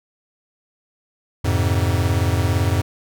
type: chord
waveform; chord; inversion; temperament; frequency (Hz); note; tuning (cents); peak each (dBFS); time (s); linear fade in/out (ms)
square; F minor; none; equal with one note detuned; 87.31 / 105.09 / 130.81; F2 / Ab2 / C3; 0 / +21 / 0; -20 / -21 / -26; 1.44-2.82; 10
effects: none